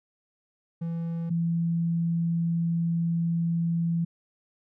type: tone pair in turn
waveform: triangle / sine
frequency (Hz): 167 / 167.94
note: E3 / E3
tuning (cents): +23 / +33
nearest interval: unison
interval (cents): 10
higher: second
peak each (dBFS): -26 / -23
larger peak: second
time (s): 0.81-1.3 / 1.3-4.05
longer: second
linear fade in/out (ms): 10
effects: none